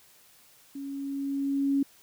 sine tone with level ramp, 277.2 Hz, C#4, in tune, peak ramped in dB -35 to -21 dBFS, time 0.75-1.83 s, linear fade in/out 5 ms, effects white hiss -58 dBFS RMS until 2.02 s

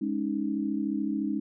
sine chord, Ab suspended fourth, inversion none, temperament equal, 207.7 / 277.2 / 311.1 Hz, Ab3 / Db4 / Eb4, 0 / 0 / 0 cents, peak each -31 dBFS, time 0.01-1.4 s, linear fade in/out 10 ms, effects none

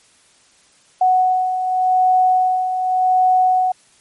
sine beating tone pair, 740 / 740.87 Hz, F#5 / F#5, 0 / +2 cents, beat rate 0.87 Hz, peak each -21 / -13 dBFS, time 1.01-3.72 s, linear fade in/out 5 ms, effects white hiss -53 dBFS RMS until 4 s + MP3 48 kbps

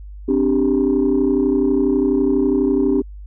sine chord, C suspended second, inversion none, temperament equal, 261.6 / 293.7 / 392 Hz, C4 / D4 / G4, 0 / 0 / 0 cents, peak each -17 dBFS, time 0.28-3.02 s, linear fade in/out 10 ms, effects tanh soft clip ceiling -8 dBFS + added 50 Hz sine -32 dBFS peak until 3.26 s

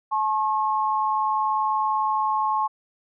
sine tone pair together, 862 / 1082.6 Hz, A5 / C#6, -36 / -41 cents, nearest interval major third, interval 395 cents, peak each -23 dBFS, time 0.11-2.68 s, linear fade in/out 20 ms, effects none

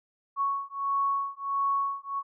sine beating tone pair, 1108.7 / 1110.2 Hz, C#6 / C#6, 0 / +2 cents, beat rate 1.5 Hz, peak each -29 dBFS, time 0.36-2.23 s, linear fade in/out 50 ms, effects none

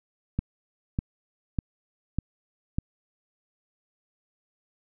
click train, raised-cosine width 5 ms, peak -13 dBFS, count 5, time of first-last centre 0.39-2.785 s, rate 1.67 Hz, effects none

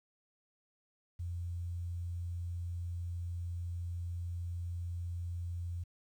sine tone with quantisation, 86.8 Hz, F2, 10 cents flat, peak -36 dBFS, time 1.19-5.84 s, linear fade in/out 10 ms, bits 11, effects none

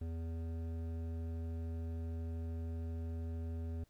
triangle tone with hard clipping, 82.41 Hz, E2, in tune, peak -40 dBFS, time 0.01-3.84 s, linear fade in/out 5 ms, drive 16 dB, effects pink hiss -74 dBFS RMS until 3.89 s

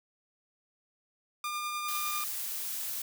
sawtooth tone with tremolo, 1204 Hz, D6, 43 cents sharp, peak -28 dBFS, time 1.44-2.24 s, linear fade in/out 2 ms, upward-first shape triangle, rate 10 Hz, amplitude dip 30%
blue noise, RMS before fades -36 dBFS, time 1.88-3.02 s, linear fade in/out 5 ms
effects none

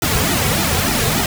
pink noise with flanger, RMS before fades -17 dBFS, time 0.02-1.26 s, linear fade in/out 2 ms, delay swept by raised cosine 1.8 to 3.4 ms, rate 3.4 Hz, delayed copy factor -1, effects none

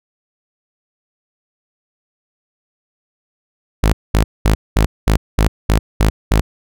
sawtooth tone bursts, 53 Hz, G#1, 36 cents sharp, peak -6 dBFS, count 9, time 3.83-6.41 s, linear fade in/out 5 ms, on 100 ms, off 210 ms, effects none

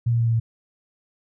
sine tone with pitch steps, 118.1 / 117.08 / 116.07 / 115.07 / 114.08 Hz, A#2 / A#2 / A#2 / A#2 / A#2, +23 / +8 / -7 / -22 / -37 cents, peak -17 dBFS, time 0.06-0.4 s, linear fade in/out 10 ms, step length 68 ms, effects none

